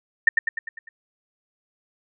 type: tone with echo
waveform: sine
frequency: 1812 Hz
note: A#6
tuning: 50 cents flat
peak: -9 dBFS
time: 0.27-0.29 s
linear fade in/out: 5 ms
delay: 100 ms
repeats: 6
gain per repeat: -5 dB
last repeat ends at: 0.89 s
effects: none